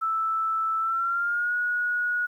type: tone with pitch glide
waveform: sine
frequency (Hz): 1318.5 to 1454.5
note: E6 to F#6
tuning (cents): 0 to -30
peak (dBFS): -23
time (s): 0.01-2.27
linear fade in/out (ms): 20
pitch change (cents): +170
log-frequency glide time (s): 0.79-1.54
effects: 10-bit